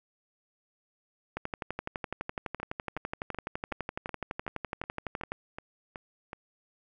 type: two click trains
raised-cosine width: 0.5 ms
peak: -24 / -18 dBFS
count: 11 / 48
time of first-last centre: 2.6-6.331 / 1.37-5.32 s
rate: 2.68 / 11.9 Hz
effects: none